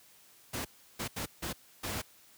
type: noise bursts at uneven times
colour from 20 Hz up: pink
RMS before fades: -36 dBFS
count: 5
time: 0.53-0.65 / 0.99-1.08 / 1.16-1.26 / 1.42-1.53 / 1.83-2.02 s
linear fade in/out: 10 ms
effects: white hiss -60 dBFS RMS until 2.37 s + high-pass 60 Hz 12 dB/octave